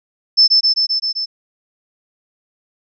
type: tone with echo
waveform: sine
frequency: 5274 Hz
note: E8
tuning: in tune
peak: -6 dBFS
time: 0.37-0.48 s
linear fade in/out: 20 ms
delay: 130 ms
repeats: 6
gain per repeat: -2 dB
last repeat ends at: 1.26 s
effects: none